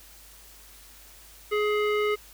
square tone with low-pass filter, 419.8 Hz, G#4, 19 cents sharp, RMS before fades -25 dBFS, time 1.51-2.16 s, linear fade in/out 20 ms, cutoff 2400 Hz, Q 2, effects added 50 Hz sine -54 dBFS peak until 2.33 s + white hiss -51 dBFS RMS until 2.33 s

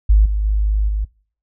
sine tone with level steps, 51.91 Hz, G#1, in tune, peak -7 / -15 / -13 / -16 dBFS, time 0.09-1.05 s, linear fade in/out 10 ms, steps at 0.25 / 0.44 / 0.88 s, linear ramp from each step 10 ms, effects noise-tail reverb RT60 0.5 s tail -26 dB re dry

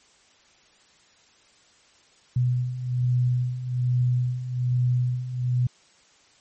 sine beating tone pair, 123.47 / 124.67 Hz, B2 / B2, 0 / +17 cents, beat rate 1.2 Hz, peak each -27 / -22 dBFS, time 2.36-5.67 s, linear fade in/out 5 ms, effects white hiss -58 dBFS RMS until 6.4 s + MP3 32 kbps

